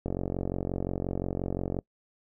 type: click train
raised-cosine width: 2 ms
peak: -17 dBFS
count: 80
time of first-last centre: 0.06-1.789 s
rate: 45.7 Hz
effects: noise-tail reverb RT60 0.1 s tail -24 dB re dry